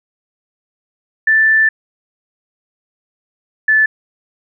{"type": "tone pair in turn", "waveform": "sine", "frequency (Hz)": [1764, 1743.7], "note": ["A6", "A6"], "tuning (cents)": [4, -16], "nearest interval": "unison", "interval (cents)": 20, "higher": "first", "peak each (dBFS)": -8, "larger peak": "neither", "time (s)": [[1.27, 1.69], [3.68, 3.86]], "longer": "first", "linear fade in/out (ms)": 5, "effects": []}